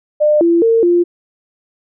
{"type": "tone with pitch steps", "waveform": "sine", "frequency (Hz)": [601, 338.8, 455.8, 348.4], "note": ["D5", "E4", "A#4", "F4"], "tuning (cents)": [40, 48, -39, -4], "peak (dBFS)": -8, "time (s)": [0.2, 1.04], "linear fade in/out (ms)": 20, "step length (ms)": 210, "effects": []}